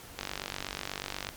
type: click train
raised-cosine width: 0.2 ms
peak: -16 dBFS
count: 54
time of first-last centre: 0.19-1.29 s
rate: 48.2 Hz
effects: pink hiss -48 dBFS RMS until 1.36 s + MP3 96 kbps